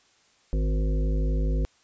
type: harmonic tone with a mistuned harmonic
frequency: 52.1 Hz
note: G#1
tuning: 6 cents sharp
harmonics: 1 / 3 / 5 / 7 / 9 / 10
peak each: -22 / -32 / -36 / -39 / -41 / -42 dBFS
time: 0.53-1.65 s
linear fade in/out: 0 ms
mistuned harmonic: 5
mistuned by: -22 cents
effects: white hiss -62 dBFS RMS until 1.83 s + resampled to 16000 Hz